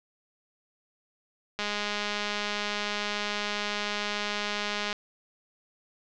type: click train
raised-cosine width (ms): 0.2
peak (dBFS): -13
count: 692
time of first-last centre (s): 1.59-4.928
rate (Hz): 207
effects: low-pass 5000 Hz 12 dB/octave